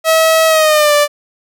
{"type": "tone with pitch glide", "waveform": "sawtooth", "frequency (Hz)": [644, 587.1], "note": ["E5", "D5"], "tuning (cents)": [-41, -1], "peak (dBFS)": -4, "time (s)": [0.04, 1.08], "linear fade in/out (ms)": 50, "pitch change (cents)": -160, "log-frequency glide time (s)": [0.47, 0.94], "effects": []}